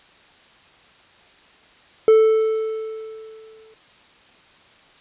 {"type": "tone with exponential decay", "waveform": "triangle", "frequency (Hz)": 440, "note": "A4", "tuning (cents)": 0, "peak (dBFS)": -6, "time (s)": [2.08, 3.74], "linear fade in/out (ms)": 1, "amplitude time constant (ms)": 360, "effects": ["white hiss -51 dBFS RMS until 5 s", "resampled to 8000 Hz"]}